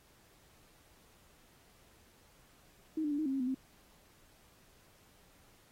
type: tone with pitch steps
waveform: sine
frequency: 314.9 / 296.6 / 288.4 / 311.5 / 267.4 / 271 / 251.2 / 263.1 Hz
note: D#4 / D4 / D4 / D#4 / C4 / C#4 / B3 / C4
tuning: +21 / +17 / -31 / +2 / +38 / -39 / +30 / +10 cents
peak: -31 dBFS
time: 2.97-3.546 s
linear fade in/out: 5 ms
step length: 72 ms
effects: pink hiss -65 dBFS RMS until 5.71 s + AAC 48 kbps